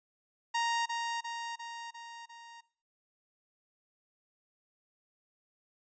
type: tone with echo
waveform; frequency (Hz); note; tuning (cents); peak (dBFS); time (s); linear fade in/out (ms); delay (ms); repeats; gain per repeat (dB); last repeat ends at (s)
sawtooth; 932.3; A#5; 0; -25; 0.54-0.86; 10; 350; 5; -4; 2.61
effects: noise-tail reverb RT60 0.5 s tail -21 dB re dry + resampled to 16000 Hz